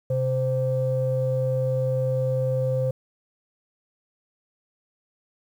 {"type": "tone pair together", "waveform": "sine", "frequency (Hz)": [129.9, 519.6], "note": ["C3", "C5"], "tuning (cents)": [-12, -12], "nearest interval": "2 octaves", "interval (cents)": 2400, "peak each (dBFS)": -23, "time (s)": [0.1, 2.91], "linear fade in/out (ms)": 5, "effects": ["tanh soft clip ceiling -14 dBFS", "9-bit"]}